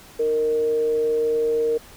sine tone with frequency modulation, 462.9 Hz, A#4, 12 cents flat, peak -18 dBFS, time 0.19-1.78 s, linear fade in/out 10 ms, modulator 159 Hz, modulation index 0.22, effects pink hiss -46 dBFS RMS until 1.96 s

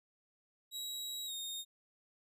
sawtooth tone with pitch glide, 3858 to 3692 Hz, B7 to A#7, -41 to -17 cents, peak -37 dBFS, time 0.71-1.65 s, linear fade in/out 50 ms, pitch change -76 cents, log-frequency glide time 1.26-1.33 s, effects none

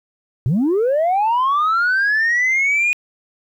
sine linear sweep, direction up, 108.8 to 2476 Hz, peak -12 dBFS, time 0.46-2.93 s, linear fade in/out 0 ms, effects tanh soft clip ceiling -12 dBFS + 9-bit

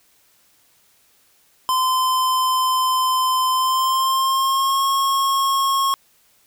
square tone with pitch glide, 1030 to 1088.7 Hz, C6 to C#6, -28 to -32 cents, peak -17 dBFS, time 1.69-5.94 s, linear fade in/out 0 ms, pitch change +96 cents, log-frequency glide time 3.52-4.85 s, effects white hiss -58 dBFS RMS until 6.46 s

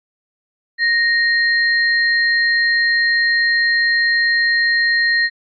sine tone pair together, 1864.7 / 4186 Hz, A#6 / C8, 0 / 0 cents, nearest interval octave + major second, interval 1400 cents, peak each -13 / -22 dBFS, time 0.78-5.3 s, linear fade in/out 50 ms, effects AAC 64 kbps

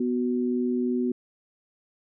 sine tone pair together, 247.1 / 370 Hz, B3 / F#4, +1 / 0 cents, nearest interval perfect fifth, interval 699 cents, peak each -24 / -28 dBFS, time 0-1.12 s, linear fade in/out 5 ms, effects none

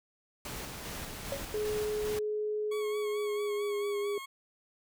pink noise with tremolo, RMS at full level -40 dBFS, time 0.45-2.19 s, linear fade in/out 2 ms, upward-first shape square, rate 2.5 Hz, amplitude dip 25%
sine tone with exponential decay, 554.4 Hz, C#5, in tune, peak -29 dBFS, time 1.32-1.5 s, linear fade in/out 2 ms, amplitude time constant 37 ms
sine tone with pitch glide, 423.7 to 408.6 Hz, G#4 to G#4, +35 to -28 cents, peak -30 dBFS, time 1.54-4.18 s, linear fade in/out 2 ms, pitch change -63 cents, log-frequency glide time 2.74-3.9 s
20% pulse tone with vibrato, 1108.7 Hz, C#6, in tune, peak -36 dBFS, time 2.71-4.26 s, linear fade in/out 10 ms, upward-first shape sine, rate 4.5 Hz, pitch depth 44 cents each way
effects none

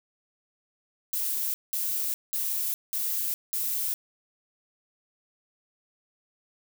violet noise bursts, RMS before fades -29 dBFS, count 5, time 1.13-3.94 s, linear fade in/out 0 ms, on 410 ms, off 190 ms, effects none

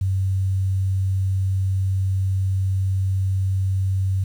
sine tone with quantisation, 95.5 Hz, G2, 45 cents flat, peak -18 dBFS, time 0.01-4.24 s, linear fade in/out 5 ms, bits 8, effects none

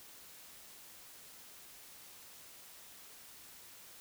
silence, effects white hiss -55 dBFS RMS until 4 s

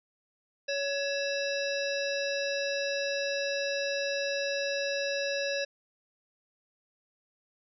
harmonic tone with a mistuned harmonic, 560 Hz, C#5, 18 cents sharp, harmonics 1 / 3 / 5 / 7 / 9 / 10, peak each -31 / -36 / -38 / -39 / -41 / -41 dBFS, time 0.68-5.65 s, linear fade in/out 10 ms, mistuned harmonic 5, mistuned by -93 cents, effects none

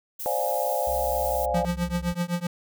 violet noise, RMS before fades -34 dBFS, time 0.19-1.46 s, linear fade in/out 10 ms
sine chord, D half-diminished seventh, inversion third, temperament equal, 523.3 / 587.3 / 698.5 / 830.6 Hz, C5 / D5 / F5 / Ab5, 0 / 0 / 0 / 0 cents, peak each -29 dBFS, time 0.26-1.65 s, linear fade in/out 0 ms
triangle tone, 65.3 Hz, C2, 3 cents flat, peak -31 dBFS, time 0.87-2.13 s, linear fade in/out 5 ms
square tone with tremolo, 174.61 Hz, F3, in tune, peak -22 dBFS, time 1.54-2.47 s, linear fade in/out 5 ms, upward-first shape triangle, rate 7.8 Hz, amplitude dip 100%
effects none

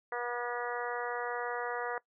harmonic tone, 241.7 Hz, B3, 37 cents flat, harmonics 2 / 3 / 4 / 5 / 6 / 7 / 8, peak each -38 / -40 / -41 / -42 / -43 / -43 / -44 dBFS, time 0.12-1.98 s, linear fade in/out 2 ms, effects noise-tail reverb RT60 0.1 s tail -21 dB re dry

